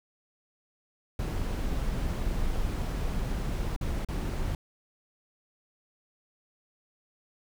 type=noise with dropouts; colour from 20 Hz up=brown; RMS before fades=-30 dBFS; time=1.19-4.55 s; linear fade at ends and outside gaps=2 ms; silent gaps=3.763-3.811 / 4.048-4.086 s; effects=none